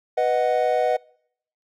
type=chord; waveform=triangle; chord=B major; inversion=none; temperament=equal; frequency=493.9 / 622.3 / 740 Hz; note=B4 / D#5 / F#5; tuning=0 / 0 / 0 cents; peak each=-20 dBFS; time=0.17-0.97 s; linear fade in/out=10 ms; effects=noise-tail reverb RT60 0.7 s tail -26 dB re dry + MP3 96 kbps